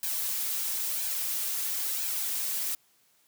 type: noise with flanger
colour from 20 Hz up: blue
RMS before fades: -31 dBFS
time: 0.03-2.75 s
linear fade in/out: 2 ms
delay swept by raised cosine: 1.2 to 5.3 ms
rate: 1 Hz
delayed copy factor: +0.6
effects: white hiss -66 dBFS RMS until 3.27 s + high-pass 80 Hz 12 dB/octave